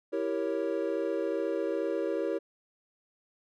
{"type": "chord", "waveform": "triangle", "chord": "E diminished seventh", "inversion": "none", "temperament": "equal", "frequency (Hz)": [329.6, 392, 466.2, 554.4], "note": ["E4", "G4", "Bb4", "Db5"], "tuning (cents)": [0, 0, 0, 0], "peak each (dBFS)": -32, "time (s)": [0.12, 2.39], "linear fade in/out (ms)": 20, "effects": []}